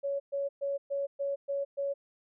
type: tone bursts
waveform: sine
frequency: 559 Hz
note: C#5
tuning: 14 cents sharp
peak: -29 dBFS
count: 7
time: 0.03-1.94 s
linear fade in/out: 20 ms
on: 170 ms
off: 120 ms
effects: none